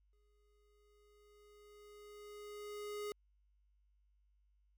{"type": "tone with exponential growth", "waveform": "square", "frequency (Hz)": 415.3, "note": "G#4", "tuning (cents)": 0, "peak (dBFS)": -40, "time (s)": [0.13, 3.12], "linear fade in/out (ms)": 1, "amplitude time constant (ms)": 650, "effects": ["added 50 Hz sine -70 dBFS peak until 4.77 s", "MP3 96 kbps"]}